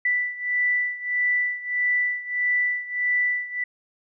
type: beating tone pair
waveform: sine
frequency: 1975.5 / 1977.1 Hz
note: B6 / B6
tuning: 0 / +1 cents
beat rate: 1.6 Hz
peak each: -23 / -26 dBFS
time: 0.05-3.64 s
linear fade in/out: 5 ms
effects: none